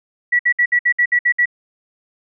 sine tone bursts, 1941 Hz, B6, 31 cents flat, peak -11 dBFS, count 9, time 0.32-1.457 s, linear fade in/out 10 ms, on 73 ms, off 60 ms, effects none

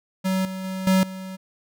square tone with level steps, 188.7 Hz, F#3, 34 cents sharp, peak -21 / -30 / -28 / -16 / -33 dBFS, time 0.24-1.37 s, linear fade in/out 20 ms, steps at 0.45 / 0.64 / 0.87 / 1.03 s, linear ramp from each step 2 ms, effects none

